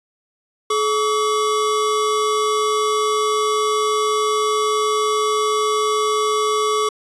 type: tone pair together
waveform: square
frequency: 427.3 / 1138.4 Hz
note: G#4 / C#6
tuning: +49 / +46 cents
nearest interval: octave + perfect fourth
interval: 1697 cents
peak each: -20 dBFS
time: 0.7-6.89 s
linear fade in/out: 5 ms
effects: resampled to 22050 Hz